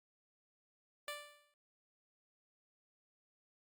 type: tone with exponential decay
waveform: 10% pulse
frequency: 587.3 Hz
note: D5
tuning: in tune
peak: -31 dBFS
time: 1.08-1.54 s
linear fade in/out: 1 ms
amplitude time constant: 100 ms
effects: Opus 48 kbps